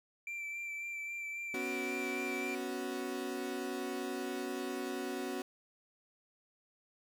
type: tone with vibrato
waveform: triangle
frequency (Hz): 2345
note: D7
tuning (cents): -3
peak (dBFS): -37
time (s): 0.27-2.55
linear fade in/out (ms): 2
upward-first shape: sine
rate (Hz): 3.7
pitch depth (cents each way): 18
type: chord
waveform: 35% pulse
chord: B suspended second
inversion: none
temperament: equal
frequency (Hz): 246.9 / 277.2 / 370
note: B3 / C#4 / F#4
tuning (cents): 0 / 0 / 0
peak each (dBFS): -41 / -40 / -38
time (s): 1.54-5.42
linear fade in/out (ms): 2
effects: none